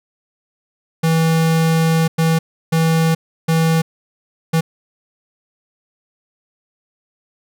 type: tone bursts at uneven times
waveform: square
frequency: 162.6 Hz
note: E3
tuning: 23 cents flat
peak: -13 dBFS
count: 5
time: 1.03-2.08 / 2.18-2.39 / 2.72-3.15 / 3.48-3.82 / 4.53-4.61 s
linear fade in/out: 10 ms
effects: none